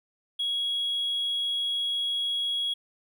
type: tone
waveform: triangle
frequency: 3322 Hz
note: G#7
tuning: in tune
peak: -23 dBFS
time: 0.39-2.74 s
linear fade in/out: 10 ms
effects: tanh soft clip ceiling -22 dBFS